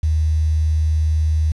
sine tone with quantisation, 78 Hz, D#2, 5 cents sharp, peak -14 dBFS, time 0.03-1.52 s, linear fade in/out 5 ms, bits 7, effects resampled to 24000 Hz

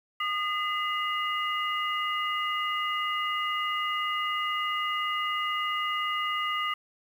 sine tone cluster, 1227 / 2030 / 2856 Hz, D#6 / B6 / F7, -25 / +47 / +38 cents, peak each -29 / -33 / -33 dBFS, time 0.2-6.74 s, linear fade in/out 5 ms, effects 9-bit

